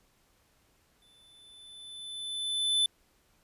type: tone with exponential growth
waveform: square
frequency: 3513 Hz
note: A7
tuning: 3 cents flat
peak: -23 dBFS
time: 1.02-2.86 s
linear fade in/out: 2 ms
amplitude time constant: 400 ms
effects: pink hiss -68 dBFS RMS until 3.43 s + resampled to 32000 Hz